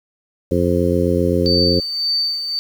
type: harmonic tone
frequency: 87.7 Hz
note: F2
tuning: 8 cents sharp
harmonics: 1 / 2 / 3 / 4 / 5 / 6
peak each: -21 / -21 / -21 / -21 / -21 / -21 dBFS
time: 0.51-1.8 s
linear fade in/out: 5 ms
type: tone with tremolo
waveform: sine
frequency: 4578 Hz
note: D8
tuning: 45 cents flat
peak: -15 dBFS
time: 1.46-2.59 s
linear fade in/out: 0 ms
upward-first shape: sine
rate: 1.8 Hz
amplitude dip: 55%
effects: 7-bit